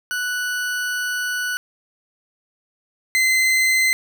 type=tone pair in turn; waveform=40% pulse; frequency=1480 / 2059 Hz; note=F#6 / C7; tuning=0 / -28 cents; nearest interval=tritone; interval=572 cents; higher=second; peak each=-21 / -14 dBFS; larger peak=second; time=0.11-1.57 / 3.15-3.93 s; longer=first; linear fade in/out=0 ms; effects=none